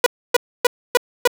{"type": "tone bursts", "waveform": "sawtooth", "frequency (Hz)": 490, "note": "B4", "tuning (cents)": -14, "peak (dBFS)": -6, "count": 5, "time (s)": [0.04, 1.275], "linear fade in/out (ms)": 2, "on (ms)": 23, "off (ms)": 280, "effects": []}